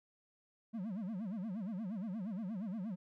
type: tone with vibrato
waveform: triangle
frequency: 203 Hz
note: G#3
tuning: 39 cents flat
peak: -36 dBFS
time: 0.73-2.96 s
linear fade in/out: 20 ms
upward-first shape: sine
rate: 8.5 Hz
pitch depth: 240 cents each way
effects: none